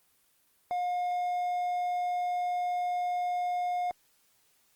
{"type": "tone", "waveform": "triangle", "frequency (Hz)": 715, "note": "F5", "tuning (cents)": 41, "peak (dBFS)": -26, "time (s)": [0.71, 3.91], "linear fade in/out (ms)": 0, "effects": ["white hiss -68 dBFS RMS until 4.75 s", "Opus 24 kbps"]}